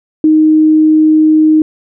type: tone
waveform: sine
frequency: 311.1 Hz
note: D#4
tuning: in tune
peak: -4 dBFS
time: 0.24-1.62 s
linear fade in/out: 2 ms
effects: none